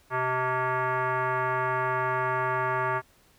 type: tone with frequency modulation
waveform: sine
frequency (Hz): 127.7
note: C3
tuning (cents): -42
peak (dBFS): -24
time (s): 0.1-3.02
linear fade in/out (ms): 50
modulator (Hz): 513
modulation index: 3
effects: pink hiss -61 dBFS RMS until 3.38 s